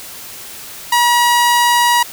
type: tone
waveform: sawtooth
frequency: 960 Hz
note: B5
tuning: 49 cents flat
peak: -6 dBFS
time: 0.92-2.03 s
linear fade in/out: 5 ms
effects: white hiss -32 dBFS RMS until 2.12 s